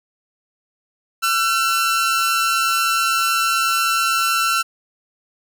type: tone pair together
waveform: sawtooth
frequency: 1349 / 1498 Hz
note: E6 / F#6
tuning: +40 / +21 cents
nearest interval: major second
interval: 181 cents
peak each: -13 / -22 dBFS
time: 1.22-4.63 s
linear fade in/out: 20 ms
effects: none